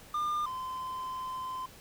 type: tone pair in turn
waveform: triangle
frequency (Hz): 1204 / 1030.2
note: D6 / C6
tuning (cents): +43 / -27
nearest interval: minor third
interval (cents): 270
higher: first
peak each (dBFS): -27 / -33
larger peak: first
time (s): 0.14-0.46 / 0.46-1.66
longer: second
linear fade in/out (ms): 5
effects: pink hiss -53 dBFS RMS until 1.8 s